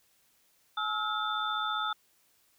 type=tone cluster; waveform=sine; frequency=849 / 1295 / 1410 / 3551 Hz; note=G#5 / E6 / F6 / A7; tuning=+38 / -31 / +16 / +15 cents; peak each=-37 / -32 / -36 / -36 dBFS; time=0.77-1.93 s; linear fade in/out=5 ms; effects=white hiss -68 dBFS RMS until 2.58 s